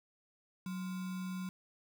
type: tone with sample-and-hold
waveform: sine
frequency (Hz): 185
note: F#3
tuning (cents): 0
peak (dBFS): -37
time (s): 0.66-1.49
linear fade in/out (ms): 2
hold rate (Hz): 1225
effects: none